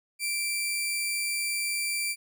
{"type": "tone pair together", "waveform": "sawtooth", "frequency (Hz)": [2349, 4698], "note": ["D7", "D8"], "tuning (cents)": [0, 0], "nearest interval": "octave", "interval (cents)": 1200, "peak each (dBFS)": -26, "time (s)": [0.19, 2.16], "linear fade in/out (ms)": 50, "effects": []}